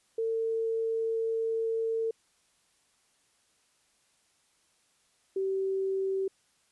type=tone pair in turn; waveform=sine; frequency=451 / 384.9 Hz; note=A4 / G4; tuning=+43 / -32 cents; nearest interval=minor third; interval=275 cents; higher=first; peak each=-27 dBFS; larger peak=neither; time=0.18-2.11 / 5.36-6.28 s; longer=first; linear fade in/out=5 ms; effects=white hiss -69 dBFS RMS until 6.71 s + resampled to 24000 Hz